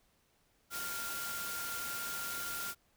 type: tone in noise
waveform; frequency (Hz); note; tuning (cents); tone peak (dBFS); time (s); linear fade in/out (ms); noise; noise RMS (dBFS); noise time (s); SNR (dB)
sine; 1396.9; F6; 0; -41; 0.7-2.75; 50; white; -41; 0.7-2.75; -3
effects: pink hiss -72 dBFS RMS until 2.96 s